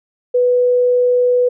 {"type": "tone", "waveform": "sine", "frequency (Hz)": 493.9, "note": "B4", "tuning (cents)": 0, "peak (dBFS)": -10, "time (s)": [0.34, 1.49], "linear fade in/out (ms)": 10, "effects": []}